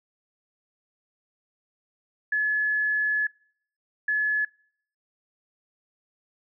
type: tone bursts at uneven times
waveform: sine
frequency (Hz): 1709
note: G#6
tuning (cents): +49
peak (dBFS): -21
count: 2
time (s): 2.32-3.27 / 4.08-4.45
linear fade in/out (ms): 5
effects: noise-tail reverb RT60 0.6 s tail -26 dB re dry